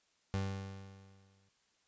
30% pulse tone with exponential decay, 97.1 Hz, G2, 16 cents flat, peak -29 dBFS, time 0.34-1.49 s, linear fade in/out 0 ms, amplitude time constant 250 ms, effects white hiss -74 dBFS RMS until 1.87 s + resampled to 16000 Hz

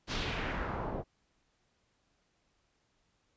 pink noise with low-pass filter sweep, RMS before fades -36 dBFS, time 0.07-1.04 s, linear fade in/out 50 ms, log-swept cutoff 5100 to 640 Hz, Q 1.6, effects pink hiss -75 dBFS RMS until 3.36 s + resampled to 16000 Hz

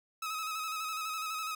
sawtooth tone with vibrato, 1279 Hz, D#6, 47 cents sharp, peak -31 dBFS, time 0.22-1.55 s, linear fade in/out 5 ms, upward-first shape square, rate 12 Hz, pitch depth 31 cents each way, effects none

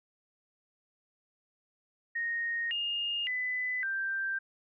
sine tone with pitch steps, 1861 / 2833 / 2003 / 1574 Hz, A#6 / F7 / B6 / G6, -3 / +24 / +24 / +7 cents, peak -30 dBFS, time 2.15-4.39 s, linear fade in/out 10 ms, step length 560 ms, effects none

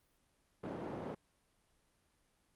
white band-pass noise, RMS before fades -43 dBFS, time 0.63-1.15 s, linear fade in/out 10 ms, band 120 to 550 Hz, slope 12 dB/octave, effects pink hiss -75 dBFS RMS until 2.55 s + Opus 32 kbps

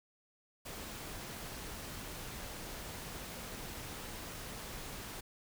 pink noise, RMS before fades -45 dBFS, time 0.65-5.21 s, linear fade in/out 10 ms, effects none

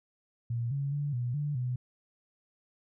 sine tone with pitch steps, 117.9 / 139.7 / 144.7 / 122.1 / 146.7 / 125 Hz, A#2 / C#3 / D3 / B2 / D3 / B2, +20 / +14 / -25 / -19 / -2 / +21 cents, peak -29 dBFS, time 0.5-1.76 s, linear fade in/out 5 ms, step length 210 ms, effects none

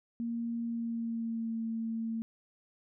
sine tone with pitch glide, 233.1 to 226.1 Hz, A#3 to A3, 0 to +47 cents, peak -32 dBFS, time 0.2-2.22 s, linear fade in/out 0 ms, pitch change -53 cents, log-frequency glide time 0.63-1.6 s, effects none

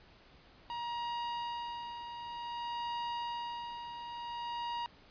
45% pulse tone with tremolo, 948 Hz, A#5, 29 cents sharp, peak -35 dBFS, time 0.7-4.86 s, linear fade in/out 0 ms, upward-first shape sine, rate 0.54 Hz, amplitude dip 55%, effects pink hiss -60 dBFS RMS until 5.1 s + resampled to 11025 Hz

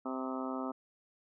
harmonic tone with a mistuned harmonic, 130.81 Hz, C3, in tune, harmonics 2 / 3 / 4 / 5 / 6 / 7 / 8 / 9 / 10, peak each -37 / -45 / -45 / -44 / -47 / -47 / -48 / -47 / -45 dBFS, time 0.05-0.72 s, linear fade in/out 10 ms, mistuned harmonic 10, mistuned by -30 cents, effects none

